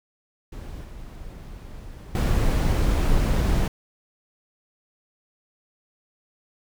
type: noise with level steps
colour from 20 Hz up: brown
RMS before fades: -36 / -39 / -20 dBFS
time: 0.52-3.68 s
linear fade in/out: 5 ms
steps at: 0.84 / 2.15 s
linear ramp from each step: 2 ms
effects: none